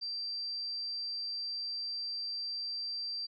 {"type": "tone", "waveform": "sine", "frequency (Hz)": 4699, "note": "D8", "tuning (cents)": 0, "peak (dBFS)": -35, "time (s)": [0.01, 3.27], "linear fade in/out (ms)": 20, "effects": []}